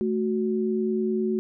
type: tone pair together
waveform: sine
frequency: 218.9 / 369.8 Hz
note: A3 / F#4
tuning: -9 / -1 cents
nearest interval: major sixth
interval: 908 cents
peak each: -25 dBFS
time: 0.01-1.39 s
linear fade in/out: 0 ms
effects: none